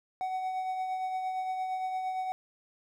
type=tone with tremolo; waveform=triangle; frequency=749 Hz; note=F#5; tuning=21 cents sharp; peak=-27 dBFS; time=0.21-2.32 s; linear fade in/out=0 ms; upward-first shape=triangle; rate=8.7 Hz; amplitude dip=40%; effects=none